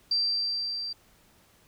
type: tone with level ramp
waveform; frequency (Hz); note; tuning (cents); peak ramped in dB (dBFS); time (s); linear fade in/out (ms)
sine; 4699; D8; 0; -22 to -32; 0.11-0.93; 5
effects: pink hiss -61 dBFS RMS until 1.67 s

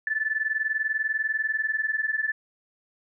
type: tone pair together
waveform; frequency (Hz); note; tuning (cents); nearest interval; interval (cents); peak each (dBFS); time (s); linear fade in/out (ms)
sine; 1739.8 / 1760; A6 / A6; -20 / 0; unison; 20; -27; 0.07-2.32; 2
effects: none

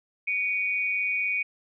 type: tone pair together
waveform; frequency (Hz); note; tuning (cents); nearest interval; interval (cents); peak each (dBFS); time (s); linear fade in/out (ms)
sine; 2262 / 2459; C#7 / D#7; +34 / -21; minor second; 145; -27; 0.27-1.43; 10
effects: none

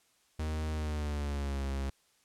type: tone with pitch glide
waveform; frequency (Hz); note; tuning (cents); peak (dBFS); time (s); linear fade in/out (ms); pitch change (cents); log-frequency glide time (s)
45% pulse; 77.78 to 68.1; D#2 to C#2; 0 to -30; -32; 0.39-1.9; 5; -230; 0.72-1.66
effects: white hiss -69 dBFS RMS until 2.24 s + low-pass 10000 Hz 12 dB/octave

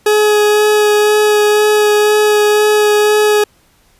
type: tone with vibrato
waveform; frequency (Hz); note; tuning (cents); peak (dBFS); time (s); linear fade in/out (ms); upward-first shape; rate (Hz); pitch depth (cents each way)
40% pulse; 420.8; G#4; +23; -7; 0.06-3.44; 5; sine; 2; 10
effects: pink hiss -52 dBFS RMS until 3.99 s + resampled to 32000 Hz

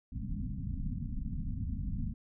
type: low-pass noise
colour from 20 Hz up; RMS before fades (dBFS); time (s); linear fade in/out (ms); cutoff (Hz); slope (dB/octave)
pink; -36; 0.12-2.14; 10; 260; 96
effects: none

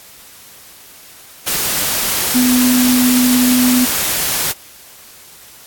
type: tone in noise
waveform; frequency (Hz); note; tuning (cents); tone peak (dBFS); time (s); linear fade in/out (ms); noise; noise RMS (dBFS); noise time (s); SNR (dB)
sine; 250; B3; +21; -10; 2.34-3.86; 20; white; -17; 1.46-4.53; +4
effects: white hiss -40 dBFS RMS until 5.66 s + AAC 64 kbps

